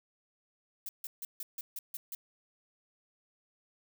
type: noise bursts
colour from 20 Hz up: violet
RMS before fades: -40 dBFS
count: 8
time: 0.86-2.15 s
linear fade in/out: 2 ms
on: 30 ms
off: 150 ms
effects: none